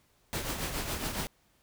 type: noise with tremolo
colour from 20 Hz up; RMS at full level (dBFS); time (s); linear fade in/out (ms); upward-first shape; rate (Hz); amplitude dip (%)
pink; -32; 0.33-1.27; 0; triangle; 7.2; 60
effects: pink hiss -68 dBFS RMS until 1.62 s